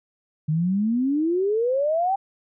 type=exponential sweep; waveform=sine; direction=up; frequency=149.4 to 799 Hz; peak=-19 dBFS; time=0.48-2.16 s; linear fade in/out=10 ms; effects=none